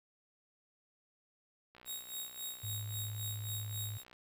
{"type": "click train", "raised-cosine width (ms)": 0.3, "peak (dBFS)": -40, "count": 149, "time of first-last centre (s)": [1.75, 4.129], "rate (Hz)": 62.2}
{"type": "tone with tremolo", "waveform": "10% pulse", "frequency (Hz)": 3768, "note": "A#7", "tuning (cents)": 18, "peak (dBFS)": -31, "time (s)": [1.85, 4.04], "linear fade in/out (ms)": 50, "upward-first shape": "sine", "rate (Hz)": 3.7, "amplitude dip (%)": 75}
{"type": "tone", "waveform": "sine", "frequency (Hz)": 104.8, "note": "G#2", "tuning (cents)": 16, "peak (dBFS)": -39, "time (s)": [2.63, 3.98], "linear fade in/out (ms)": 10}
{"effects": ["10-bit"]}